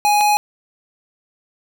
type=tone pair in turn; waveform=square; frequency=830.6 / 833.8 Hz; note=G#5 / G#5; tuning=0 / +7 cents; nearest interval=unison; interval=7 cents; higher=second; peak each=-13 dBFS; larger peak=neither; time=0.05-0.21 / 0.21-0.37 s; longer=neither; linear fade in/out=0 ms; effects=none